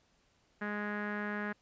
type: tone with low-pass filter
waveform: sawtooth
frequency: 207.7 Hz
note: G#3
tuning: in tune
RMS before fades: -37 dBFS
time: 0.61-1.53 s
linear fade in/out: 10 ms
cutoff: 1700 Hz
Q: 5.5
effects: pink hiss -71 dBFS RMS until 1.61 s + resampled to 16000 Hz